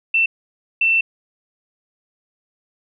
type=tone bursts at uneven times; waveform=sine; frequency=2681 Hz; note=E7; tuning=29 cents sharp; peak=-13 dBFS; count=2; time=0.14-0.26 / 0.81-1.01 s; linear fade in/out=5 ms; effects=none